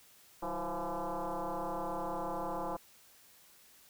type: tone with frequency modulation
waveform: sine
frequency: 154.1 Hz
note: D#3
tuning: 16 cents flat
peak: -34 dBFS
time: 0.42-2.77 s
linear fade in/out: 10 ms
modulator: 171 Hz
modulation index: 5.8
effects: white hiss -61 dBFS RMS until 3.89 s

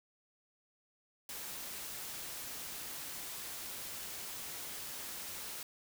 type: noise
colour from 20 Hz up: white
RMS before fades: -44 dBFS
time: 1.29-5.63 s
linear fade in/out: 2 ms
effects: none

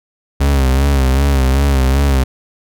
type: tone with vibrato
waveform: 40% pulse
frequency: 67.7 Hz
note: C#2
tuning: 40 cents flat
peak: -9 dBFS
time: 0.4-2.24 s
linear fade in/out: 10 ms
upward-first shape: sine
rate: 2.6 Hz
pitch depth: 74 cents each way
effects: none

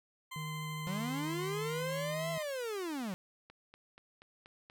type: tone with vibrato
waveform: 20% pulse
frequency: 1036 Hz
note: C6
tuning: 17 cents flat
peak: -37 dBFS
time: 0.31-2.43 s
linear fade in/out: 10 ms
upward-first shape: sine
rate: 13 Hz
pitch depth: 11 cents each way
type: tone with pitch glide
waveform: triangle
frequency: 154.7 to 159.33 Hz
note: D#3 to D#3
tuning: -10 to +41 cents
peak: -37 dBFS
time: 0.36-2.38 s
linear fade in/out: 2 ms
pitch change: +51 cents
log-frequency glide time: 1.62-1.91 s
type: linear two-way sweep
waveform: 45% pulse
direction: up then down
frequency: 174.61 to 673 to 174.61 Hz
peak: -36 dBFS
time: 0.87-3.14 s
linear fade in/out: 0 ms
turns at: 2.31 s
type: click train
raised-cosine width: 0.3 ms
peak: -38 dBFS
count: 6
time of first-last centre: 3.5-4.699 s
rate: 4.17 Hz
effects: none

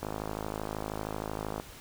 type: click train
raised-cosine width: 1 ms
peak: -20 dBFS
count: 84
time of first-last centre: 0.03-1.599 s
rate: 52.9 Hz
effects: pink hiss -49 dBFS RMS until 1.8 s

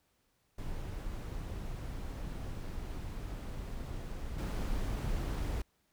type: noise with level steps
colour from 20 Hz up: brown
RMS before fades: -40 / -34 dBFS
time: 0.58-5.62 s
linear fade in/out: 5 ms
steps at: 4.38 s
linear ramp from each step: 5 ms
effects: pink hiss -75 dBFS RMS until 5.92 s

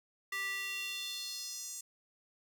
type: tone with high-pass filter sweep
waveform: square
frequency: 392 Hz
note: G4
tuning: in tune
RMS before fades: -40 dBFS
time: 0.32-1.81 s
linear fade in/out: 5 ms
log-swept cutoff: 1700 to 7200 Hz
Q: 3.2
effects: none

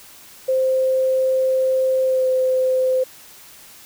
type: tone with pitch glide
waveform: sine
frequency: 522 to 516 Hz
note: C5 to C5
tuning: -4 to -24 cents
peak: -15 dBFS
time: 0.48-3.04 s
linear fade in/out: 10 ms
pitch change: -20 cents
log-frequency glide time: 2.03-2.28 s
effects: white hiss -44 dBFS RMS until 3.85 s

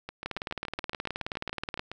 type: two click trains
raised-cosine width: 0.3 ms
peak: -21 / -16 dBFS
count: 14 / 30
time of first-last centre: 0.09-1.916 / 0.26-1.794 s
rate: 7.12 / 18.9 Hz
effects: none

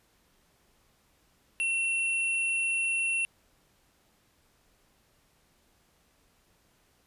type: tone pair together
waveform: sine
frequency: 2714 / 9736 Hz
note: E7 / D#9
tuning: +50 / -39 cents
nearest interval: octave + minor seventh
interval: 2211 cents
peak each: -26 / -37 dBFS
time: 1.6-3.25 s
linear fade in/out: 0 ms
effects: pink hiss -67 dBFS RMS until 7.06 s + resampled to 32000 Hz

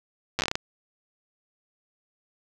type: slowing click train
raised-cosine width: 0.2 ms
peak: -8 dBFS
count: 9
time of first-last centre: 0.39-0.555 s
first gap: 8 ms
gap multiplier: 1.26
effects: none

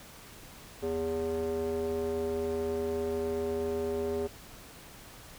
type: tone with band-pass filter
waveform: square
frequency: 81.3 Hz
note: E2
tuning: 23 cents flat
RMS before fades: -32 dBFS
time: 0.82-4.28 s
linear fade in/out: 20 ms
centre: 440 Hz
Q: 4.1
effects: pink hiss -50 dBFS RMS until 5.38 s

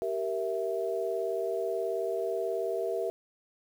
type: chord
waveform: sine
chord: E diminished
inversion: first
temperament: equal with one note detuned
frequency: 387.7 / 466.2 / 659.3 Hz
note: G4 / Bb4 / E5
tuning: -19 / 0 / 0 cents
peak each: -33 dBFS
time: 0.02-3.1 s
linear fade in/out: 0 ms
effects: 9-bit

